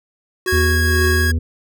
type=tone with tremolo; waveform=square; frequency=370 Hz; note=F#4; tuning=in tune; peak=-18 dBFS; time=0.46-1.31 s; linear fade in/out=2 ms; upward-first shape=triangle; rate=2.1 Hz; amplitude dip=75%
type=tone; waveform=45% pulse; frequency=1649 Hz; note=G#6; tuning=13 cents flat; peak=-18 dBFS; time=0.47-1.32 s; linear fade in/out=10 ms
type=harmonic tone; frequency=81.3 Hz; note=E2; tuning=23 cents flat; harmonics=1 / 3 / 5 / 6; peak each=-15 / -26 / -37 / -40 dBFS; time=0.52-1.39 s; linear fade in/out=10 ms
effects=none